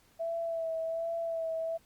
sine tone with vibrato, 659.3 Hz, E5, in tune, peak -31 dBFS, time 0.19-1.78 s, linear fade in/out 20 ms, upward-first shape sine, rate 1.3 Hz, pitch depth 27 cents each way, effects pink hiss -65 dBFS RMS until 1.85 s + Opus 48 kbps

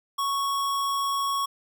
square tone, 1108.7 Hz, C#6, in tune, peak -25 dBFS, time 0.18-1.46 s, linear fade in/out 10 ms, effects none

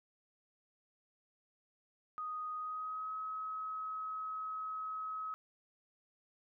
sine tone with pitch glide, 1244.5 to 1278 Hz, D#6 to D#6, 0 to +46 cents, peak -38 dBFS, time 2.18-5.34 s, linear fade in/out 0 ms, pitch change +46 cents, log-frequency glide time 2.57-3.12 s, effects none

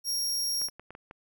sawtooth tone, 5588 Hz, F8, in tune, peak -25 dBFS, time 0.04-0.7 s, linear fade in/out 50 ms
clicks, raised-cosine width 0.5 ms, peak -29 dBFS, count 6, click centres 0.616 / 0.686 / 0.796 / 0.906 / 0.951 / 1.111 s
effects none

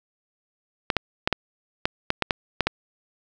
clicks, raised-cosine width 0.3 ms, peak -4 dBFS, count 10, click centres 0.902 / 0.967 / 1.275 / 1.327 / 1.855 / 2.104 / 2.223 / 2.308 / 2.607 / 2.67 s, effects none

